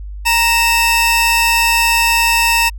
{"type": "tone pair together", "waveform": "sawtooth", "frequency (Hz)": [931.3, 2637], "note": ["A#5", "E7"], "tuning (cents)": [-2, 0], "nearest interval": "octave + tritone", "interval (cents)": 1802, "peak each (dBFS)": -10, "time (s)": [0.25, 2.7], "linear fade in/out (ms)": 20, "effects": ["added 50 Hz sine -25 dBFS peak until 2.78 s"]}